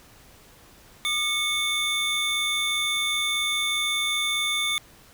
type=tone cluster; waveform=square; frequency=1212 / 2206 / 3551 Hz; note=D#6 / C#7 / A7; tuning=-46 / -9 / +15 cents; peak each=-35 / -28 / -26 dBFS; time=1.05-4.78 s; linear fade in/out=0 ms; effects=pink hiss -52 dBFS RMS until 5.13 s